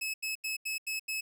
sawtooth tone bursts, 2587 Hz, E7, 33 cents flat, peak -29 dBFS, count 6, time 0.01-1.21 s, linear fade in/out 10 ms, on 130 ms, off 84 ms, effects none

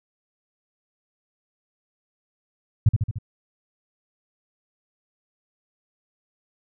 sine tone with echo, 107.7 Hz, A2, 37 cents flat, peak -10 dBFS, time 2.86-2.89 s, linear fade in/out 5 ms, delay 74 ms, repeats 4, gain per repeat -4 dB, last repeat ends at 3.186 s, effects none

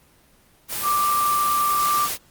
sine tone in noise, 1178 Hz, D6, 5 cents sharp, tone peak -18 dBFS, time 0.82-2.09 s, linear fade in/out 50 ms, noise white, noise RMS -27 dBFS, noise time 0.68-2.18 s, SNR +6 dB, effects pink hiss -56 dBFS RMS until 2.3 s + Opus 24 kbps

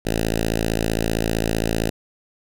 5% pulse tone with notch filter, 55.4 Hz, A1, 13 cents sharp, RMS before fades -22 dBFS, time 0.05-1.9 s, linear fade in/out 10 ms, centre 1100 Hz, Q 0.98, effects none

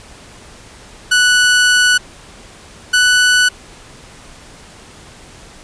sawtooth tone pair in turn, 1480 / 1485.8 Hz, F#6 / F#6, 0 / +7 cents, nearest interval unison, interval 7 cents, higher second, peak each -5 dBFS, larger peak neither, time 1.11-1.98 / 2.93-3.49 s, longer first, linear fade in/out 10 ms, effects pink hiss -39 dBFS RMS until 5.63 s + resampled to 22050 Hz

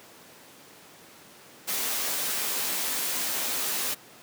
white noise with comb filter, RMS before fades -29 dBFS, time 1.67-3.95 s, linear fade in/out 20 ms, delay 14 ms, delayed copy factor -0.6, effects pink hiss -50 dBFS RMS until 4.22 s + high-pass 200 Hz 12 dB/octave

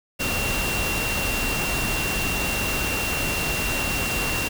sine tone in noise, 2746 Hz, F7, 30 cents flat, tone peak -27 dBFS, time 0.19-4.49 s, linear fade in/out 20 ms, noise pink, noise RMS -26 dBFS, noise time 0.19-4.49 s, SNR -4 dB, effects none

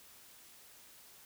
silence, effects white hiss -58 dBFS RMS until 1.25 s

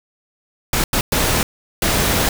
pink noise bursts at uneven times, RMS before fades -17 dBFS, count 4, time 0.73-0.84 / 0.93-1.01 / 1.12-1.43 / 1.82-2.29 s, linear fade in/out 2 ms, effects none

